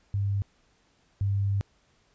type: tone pair in turn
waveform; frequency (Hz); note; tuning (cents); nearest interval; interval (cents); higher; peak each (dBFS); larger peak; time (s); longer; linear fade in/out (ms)
sine; 99.9 / 99.36; G2 / G2; +33 / +24; unison; 9; first; -24 / -23; second; 0.14-0.42 / 1.21-1.61; second; 0
effects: pink hiss -66 dBFS RMS until 2.14 s + resampled to 16000 Hz